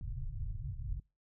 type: low-pass noise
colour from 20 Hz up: pink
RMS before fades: -39 dBFS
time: 0.01-1 s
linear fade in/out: 2 ms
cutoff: 140 Hz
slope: 96 dB/octave
effects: noise-tail reverb RT60 0.3 s tail -25 dB re dry